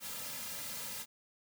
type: noise with comb filter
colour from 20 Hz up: white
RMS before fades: -42 dBFS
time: 0-1.06 s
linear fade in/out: 50 ms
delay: 2.7 ms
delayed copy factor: -0.8
effects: none